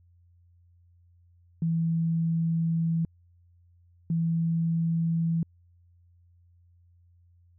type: tone pair in turn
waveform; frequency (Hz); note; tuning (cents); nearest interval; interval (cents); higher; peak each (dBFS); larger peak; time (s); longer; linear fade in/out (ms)
sine; 164.81 / 165.44; E3 / E3; 0 / +7; unison; 7; second; -23; neither; 1.62-3.05 / 4.1-5.43; first; 2
effects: added 87 Hz sine -57 dBFS peak until 7.58 s